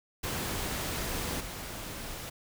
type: noise with level steps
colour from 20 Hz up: pink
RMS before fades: -34 / -40 dBFS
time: 0.23-2.3 s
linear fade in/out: 10 ms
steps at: 1.4 s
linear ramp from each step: 5 ms
effects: none